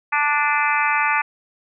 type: harmonic tone with a mistuned harmonic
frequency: 293.7 Hz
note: D4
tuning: in tune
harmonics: 3 / 4 / 5 / 6 / 7 / 8 / 9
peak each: -22 / -23 / -24 / -25 / -25 / -26 / -27 dBFS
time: 0.12-1.22 s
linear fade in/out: 10 ms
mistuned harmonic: 9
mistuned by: -46 cents
effects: none